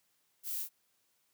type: noise with echo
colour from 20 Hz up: violet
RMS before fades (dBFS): -39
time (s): 0.43-0.66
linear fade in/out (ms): 50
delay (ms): 33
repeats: 1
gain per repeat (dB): -2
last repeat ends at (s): 0.693
effects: white hiss -75 dBFS RMS until 1.33 s + high-pass 80 Hz 12 dB/octave